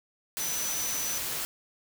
sine tone in noise, 5990 Hz, F#8, 20 cents sharp, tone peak -32 dBFS, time 0.4-1.18 s, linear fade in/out 0 ms, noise white, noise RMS -33 dBFS, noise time 0.37-1.45 s, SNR -2 dB, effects none

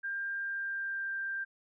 sine tone with pitch glide, 1596 to 1582.2 Hz, G6 to G6, +31 to +16 cents, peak -33 dBFS, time 0.03-1.45 s, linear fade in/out 20 ms, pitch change -15 cents, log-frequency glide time 0.37-1.15 s, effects none

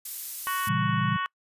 violet noise, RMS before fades -32 dBFS, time 0.05-0.69 s, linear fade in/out 5 ms
harmonic tone, 371.2 Hz, F#4, 6 cents sharp, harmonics 3 / 4 / 5 / 6 / 7 / 8 / 9, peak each -28 / -34 / -35 / -46 / -43 / -40 / -49 dBFS, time 0.47-1.26 s, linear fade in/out 0 ms
sine chord, A# diminished seventh, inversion none, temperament equal, 116.54 / 138.59 / 164.81 / 196 Hz, A#2 / C#3 / E3 / G3, 0 / 0 / 0 / 0 cents, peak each -30 dBFS, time 0.67-1.17 s, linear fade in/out 10 ms
effects noise-tail reverb RT60 0.1 s tail -26 dB re dry + resampled to 32000 Hz

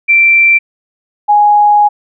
sine tone pair in turn, 2349 / 830.5 Hz, D7 / G#5, 0 / 0 cents, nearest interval octave + tritone, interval 1800 cents, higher first, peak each -4 dBFS, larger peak neither, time 0.08-0.59 / 1.28-1.89 s, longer second, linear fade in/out 20 ms, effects none

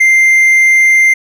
triangle tone, 2093 Hz, C7, in tune, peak -3 dBFS, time 0-1.14 s, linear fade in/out 10 ms, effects none

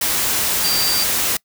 sine tone in noise, 4700 Hz, D8, 1 cent sharp, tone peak -19 dBFS, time 0.64-1.04 s, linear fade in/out 5 ms, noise white, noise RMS -19 dBFS, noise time 0.01-1.37 s, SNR -3 dB, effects noise-tail reverb RT60 0.1 s tail -24 dB re dry

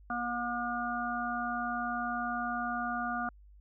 harmonic tone, 240 Hz, B3, 49 cents flat, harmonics 1 / 3 / 5 / 6, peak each -38 / -36 / -37 / -37 dBFS, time 0.1-3.29 s, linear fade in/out 2 ms, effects added 50 Hz sine -53 dBFS peak until 3.6 s

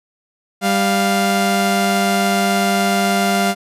sawtooth tone pair together, 197.2 / 698.5 Hz, G3 / F5, +11 / 0 cents, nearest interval octave + minor seventh, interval 2189 cents, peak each -13 dBFS, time 0.61-3.55 s, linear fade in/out 50 ms, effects resampled to 32000 Hz

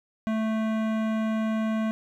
sine tone with hard clipping, 220 Hz, A3, in tune, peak -26 dBFS, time 0.27-1.91 s, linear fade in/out 0 ms, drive 17 dB, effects none

